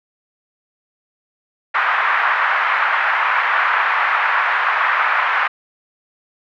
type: band-pass noise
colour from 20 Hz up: pink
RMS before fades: -17 dBFS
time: 1.74-5.48 s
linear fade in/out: 10 ms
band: 980 to 2000 Hz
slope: 24 dB/octave
effects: none